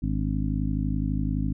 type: harmonic tone with a mistuned harmonic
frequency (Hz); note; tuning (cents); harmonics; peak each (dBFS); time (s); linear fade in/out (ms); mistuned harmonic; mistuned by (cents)
51.91; G#1; 0; 1 / 2 / 3 / 4 / 5 / 6; -28 / -31 / -30 / -33 / -31 / -36; 0.02-1.53; 10; 6; -98
effects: none